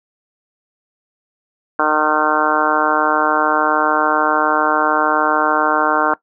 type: harmonic tone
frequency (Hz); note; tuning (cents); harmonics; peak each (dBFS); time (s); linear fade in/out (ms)
153.1; D#3; -28; 2 / 3 / 4 / 5 / 6 / 7 / 8 / 9 / 10; -23 / -23 / -22 / -21 / -21 / -20 / -24 / -18 / -23; 1.79-6.14; 2
effects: noise-tail reverb RT60 0.1 s tail -19 dB re dry